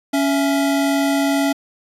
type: tone pair together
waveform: square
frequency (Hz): 279 / 665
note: C#4 / E5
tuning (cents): +11 / +15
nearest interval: octave + minor third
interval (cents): 1504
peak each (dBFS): -17 / -23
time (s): 0.13-1.53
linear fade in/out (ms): 10
effects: resampled to 32000 Hz

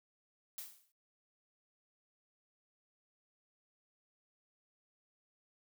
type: noise with exponential decay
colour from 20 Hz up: blue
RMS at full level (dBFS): -42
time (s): 0.58-0.92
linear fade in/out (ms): 1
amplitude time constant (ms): 73
effects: noise-tail reverb RT60 0.2 s tail -24 dB re dry

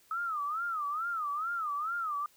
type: tone with vibrato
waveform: sine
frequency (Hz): 1269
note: D#6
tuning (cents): +34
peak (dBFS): -31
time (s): 0.11-2.26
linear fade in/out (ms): 2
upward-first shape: sine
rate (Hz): 2.3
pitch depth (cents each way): 180
effects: white hiss -64 dBFS RMS until 2.36 s

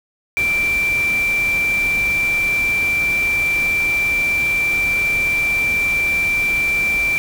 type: tone in noise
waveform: sine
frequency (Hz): 2349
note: D7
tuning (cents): 0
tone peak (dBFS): -15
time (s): 0.37-7.18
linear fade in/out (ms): 0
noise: pink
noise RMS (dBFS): -30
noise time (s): 0.37-7.18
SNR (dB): +12
effects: none

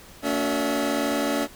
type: tone cluster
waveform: 25% pulse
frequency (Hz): 226.3 / 285.1 / 367.5 / 651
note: A3 / C#4 / F#4 / E5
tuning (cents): +49 / +49 / -12 / -22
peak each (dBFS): -26 / -21 / -29 / -27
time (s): 0.22-1.48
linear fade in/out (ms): 50
effects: pink hiss -47 dBFS RMS until 1.55 s

